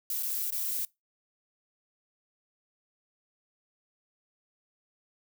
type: noise with dropouts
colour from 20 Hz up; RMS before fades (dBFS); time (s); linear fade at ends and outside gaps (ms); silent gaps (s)
violet; -32; 0.1-0.85; 1; 0.226-0.231 / 0.504-0.523
effects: noise-tail reverb RT60 0.2 s tail -23 dB re dry